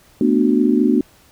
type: chord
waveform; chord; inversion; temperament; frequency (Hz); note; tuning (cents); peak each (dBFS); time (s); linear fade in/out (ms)
sine; B minor seventh; third; just; 222.2 / 246.9 / 296.3 / 370.4; A3 / B3 / D4 / F#4; +17 / 0 / +15 / +2; -18 / -16 / -17 / -20; 0.21-1.01; 2
effects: pink hiss -51 dBFS RMS until 1.31 s